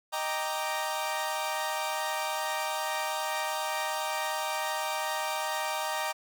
sawtooth chord, Eb major seventh, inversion none, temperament equal, 622.3 / 784 / 932.3 / 1174.7 Hz, Eb5 / G5 / Bb5 / D6, 0 / 0 / 0 / 0 cents, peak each -32 / -32 / -30 / -34 dBFS, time 0.12-6.13 s, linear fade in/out 20 ms, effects none

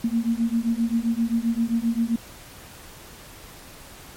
sine beating tone pair, 227.1 / 234.7 Hz, A#3 / A#3, -45 / +12 cents, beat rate 7.6 Hz, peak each -23 dBFS, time 0.04-2.16 s, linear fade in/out 5 ms, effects pink hiss -44 dBFS RMS until 4.16 s + MP3 64 kbps

